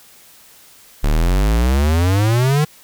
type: exponential sweep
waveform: square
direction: up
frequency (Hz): 34.9 to 155.56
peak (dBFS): -13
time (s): 1.03-2.65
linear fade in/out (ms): 10
effects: white hiss -46 dBFS RMS until 2.83 s